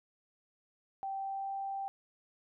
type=tone with pitch glide; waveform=sine; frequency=779 to 784 Hz; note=G5 to G5; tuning=-11 to 0 cents; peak=-35 dBFS; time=1.03-1.88 s; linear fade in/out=0 ms; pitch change=+11 cents; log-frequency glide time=1.16-1.52 s; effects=none